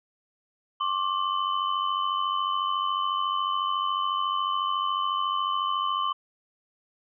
sine tone cluster, 1071 / 1165 / 3031 Hz, C6 / D6 / F#7, +40 / -14 / +41 cents, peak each -28 / -27 / -34 dBFS, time 0.8-6.13 s, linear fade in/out 10 ms, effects none

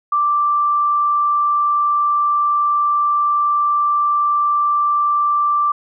sine tone, 1174.7 Hz, D6, in tune, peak -13 dBFS, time 0.12-5.72 s, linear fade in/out 5 ms, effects none

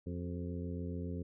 harmonic tone with a mistuned harmonic, 87.31 Hz, F2, in tune, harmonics 1 / 2 / 3 / 4 / 5 / 6, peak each -40 / -42 / -44 / -50 / -48 / -53 dBFS, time 0.06-1.23 s, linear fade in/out 10 ms, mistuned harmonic 4, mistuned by +60 cents, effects none

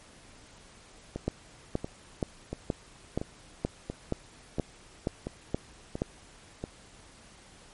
two click trains, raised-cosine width 2 ms, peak -14 / -20 dBFS, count 11 / 9, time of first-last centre 1.28-6.019 / 1.16-6.639 s, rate 2.11 / 1.46 Hz, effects pink hiss -54 dBFS RMS until 7.73 s + MP3 48 kbps

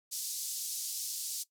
pink band-pass noise, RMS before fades -38 dBFS, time 0.11-1.44 s, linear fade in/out 20 ms, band 4800 to 14000 Hz, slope 24 dB/octave, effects noise-tail reverb RT60 0.1 s tail -18 dB re dry

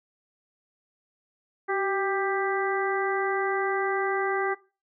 harmonic tone with a mistuned harmonic, 394.6 Hz, G4, 11 cents sharp, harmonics 1 / 2 / 3 / 4 / 5, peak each -27 / -30 / -32 / -33 / -34 dBFS, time 1.68-4.55 s, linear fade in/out 20 ms, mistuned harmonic 1, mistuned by -46 cents, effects noise-tail reverb RT60 0.3 s tail -18 dB re dry

